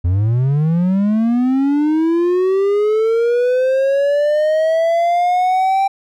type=linear sweep; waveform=triangle; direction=up; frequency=83.3 to 786 Hz; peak=-10 dBFS; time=0.04-5.88 s; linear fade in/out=10 ms; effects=none